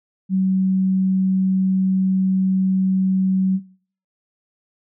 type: tone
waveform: sine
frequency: 189 Hz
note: F#3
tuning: 37 cents sharp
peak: -15 dBFS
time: 0.29-3.6 s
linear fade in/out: 50 ms
effects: noise-tail reverb RT60 0.5 s tail -20 dB re dry